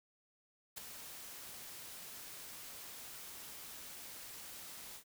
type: noise with ADSR envelope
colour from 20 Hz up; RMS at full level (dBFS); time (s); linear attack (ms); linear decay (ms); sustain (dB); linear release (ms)
white; -42; 0.76-5.04; 19; 6; -8; 84
effects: none